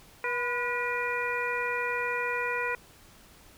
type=harmonic tone with a mistuned harmonic; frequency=483.6 Hz; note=B4; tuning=36 cents flat; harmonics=1 / 2 / 3 / 4 / 5; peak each=-34 / -34 / -34 / -34 / -34 dBFS; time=0.24-2.75 s; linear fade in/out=2 ms; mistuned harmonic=2; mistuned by=+48 cents; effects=pink hiss -55 dBFS RMS until 3.57 s